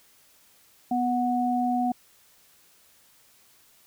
sine tone pair together, 246.9 / 735.4 Hz, B3 / F#5, 0 / -11 cents, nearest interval octave + perfect fifth, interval 1889 cents, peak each -25 dBFS, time 0.91-1.92 s, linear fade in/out 5 ms, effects white hiss -59 dBFS RMS until 3.86 s

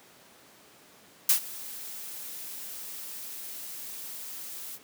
blue noise with ADSR envelope, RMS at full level -19 dBFS, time 1.29-4.79 s, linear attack 4 ms, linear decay 100 ms, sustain -21 dB, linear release 46 ms, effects pink hiss -55 dBFS RMS until 4.83 s + high-pass 200 Hz 12 dB/octave

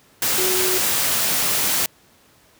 sine tone in noise, 370 Hz, F#4, in tune, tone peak -23 dBFS, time 0.38-0.78 s, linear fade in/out 2 ms, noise white, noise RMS -20 dBFS, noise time 0.22-1.86 s, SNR -6 dB, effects pink hiss -54 dBFS RMS until 2.59 s + high-pass 80 Hz 12 dB/octave

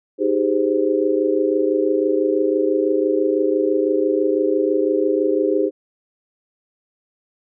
sine chord, Ab major seventh, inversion second, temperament just, 311.5 / 389.3 / 415.3 / 519.1 Hz, Eb4 / G4 / Ab4 / C5, +2 / -12 / 0 / -14 cents, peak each -21 / -20 / -21 / -22 dBFS, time 0.18-5.71 s, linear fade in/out 50 ms, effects none

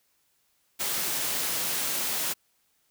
white high-pass noise, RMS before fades -29 dBFS, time 0.79-2.34 s, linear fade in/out 20 ms, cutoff 120 Hz, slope 12 dB/octave, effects white hiss -70 dBFS RMS until 2.9 s

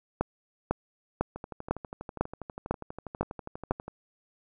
two click trains, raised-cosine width 1 ms, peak -11 / -24 dBFS, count 8 / 32, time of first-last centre 0.21-3.71 / 1.36-3.88 s, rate 2 / 12.3 Hz, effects none

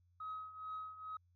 sine tone with tremolo, 1270 Hz, D#6, 35 cents sharp, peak -39 dBFS, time 0.2-1.17 s, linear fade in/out 5 ms, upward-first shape triangle, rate 2.3 Hz, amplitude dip 80%, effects tanh soft clip ceiling -38 dBFS + added 88 Hz sine -69 dBFS peak until 1.35 s

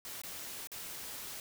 white noise with dropouts, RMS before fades -44 dBFS, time 0.05-1.4 s, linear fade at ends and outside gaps 1 ms, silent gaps 0.217-0.235 / 0.672-0.717 s, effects none

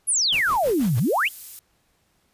sine exponential two-way sweep, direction down then up, 11400 to 109.4 to 3314 Hz, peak -18 dBFS, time 0.07-1.29 s, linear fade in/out 20 ms, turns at 0.98 s
pink noise with tremolo, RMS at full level -36 dBFS, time 0.32-1 s, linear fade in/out 5 ms, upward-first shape sine, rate 6.2 Hz, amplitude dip 100%
violet noise, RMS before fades -36 dBFS, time 0.33-1.59 s, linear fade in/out 0 ms
effects pink hiss -66 dBFS RMS until 2.33 s + resampled to 32000 Hz

